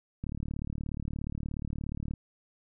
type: click train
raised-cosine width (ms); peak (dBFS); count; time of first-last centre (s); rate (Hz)
5; -23; 71; 0.24-2.137; 36.9
effects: none